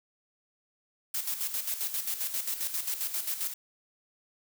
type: noise with tremolo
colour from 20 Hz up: blue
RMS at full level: -31 dBFS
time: 1.14-3.54 s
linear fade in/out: 5 ms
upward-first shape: square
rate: 7.5 Hz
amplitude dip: 60%
effects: none